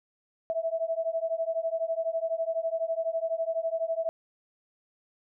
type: beating tone pair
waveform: sine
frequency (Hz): 650 / 662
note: E5 / E5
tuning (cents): -24 / +7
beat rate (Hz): 12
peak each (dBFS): -30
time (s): 0.5-4.09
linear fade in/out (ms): 0
effects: none